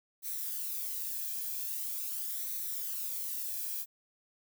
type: noise with flanger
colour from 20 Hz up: violet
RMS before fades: -37 dBFS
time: 0.22-3.86 s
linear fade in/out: 50 ms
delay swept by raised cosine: 0.5 to 1.23 ms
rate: 0.43 Hz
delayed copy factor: +0.5
effects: none